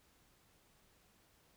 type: silence
effects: pink hiss -70 dBFS RMS until 1.56 s